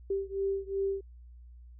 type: beating tone pair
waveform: sine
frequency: 390.5 / 393.2 Hz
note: G4 / G4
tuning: -7 / +5 cents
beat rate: 2.7 Hz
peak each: -32 / -33 dBFS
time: 0.1-1.01 s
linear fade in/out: 5 ms
effects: added 60 Hz sine -48 dBFS peak until 1.79 s